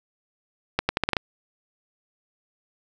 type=accelerating click train; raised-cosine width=0.3 ms; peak=-5 dBFS; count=7; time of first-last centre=0.79-1.168 s; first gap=100 ms; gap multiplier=0.81; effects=none